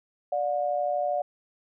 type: tone pair together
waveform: sine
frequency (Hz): 587.3 / 719.8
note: D5 / F#5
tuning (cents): 0 / -48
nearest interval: major third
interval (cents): 352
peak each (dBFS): -27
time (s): 0.32-1.22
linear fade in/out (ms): 5
effects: none